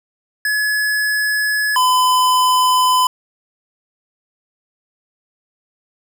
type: tone pair in turn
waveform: square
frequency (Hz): 1700 / 1010.8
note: G#6 / B5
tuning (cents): +40 / +40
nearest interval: major sixth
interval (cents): 900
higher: first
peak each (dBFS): -16 / -12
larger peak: second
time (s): 0.45-1.76 / 1.76-3.07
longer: neither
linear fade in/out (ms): 2
effects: none